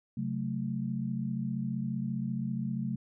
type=chord; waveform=sine; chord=F# diminished; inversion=second; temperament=equal with one note detuned; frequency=134.26 / 185 / 220 Hz; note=C3 / F#3 / A3; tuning=+45 / 0 / 0 cents; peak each=-35 / -36 / -34 dBFS; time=0.17-2.96 s; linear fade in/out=5 ms; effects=none